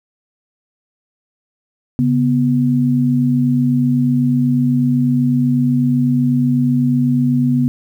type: tone pair together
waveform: sine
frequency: 138.23 / 246.3 Hz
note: C#3 / B3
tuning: -5 / -5 cents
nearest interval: minor seventh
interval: 1000 cents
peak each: -16 / -13 dBFS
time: 1.99-7.68 s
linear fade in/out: 0 ms
effects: 8-bit